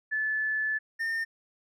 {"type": "tone pair in turn", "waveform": ["sine", "triangle"], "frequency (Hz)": [1736, 1816.4], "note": ["A6", "A#6"], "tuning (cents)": [-24, -45], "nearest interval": "minor second", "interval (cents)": 79, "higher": "second", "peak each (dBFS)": -26, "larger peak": "neither", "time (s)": [[0.11, 0.79], [0.99, 1.25]], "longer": "first", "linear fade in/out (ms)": 20, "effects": []}